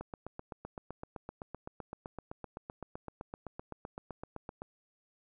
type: click train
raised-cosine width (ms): 1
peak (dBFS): -27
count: 37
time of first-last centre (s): 0.01-4.619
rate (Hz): 7.81
effects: none